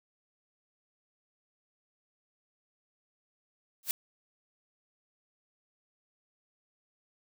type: noise with exponential growth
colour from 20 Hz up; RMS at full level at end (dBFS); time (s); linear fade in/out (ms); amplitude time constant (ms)
blue; -24; 3.83-3.91; 1; 16
effects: none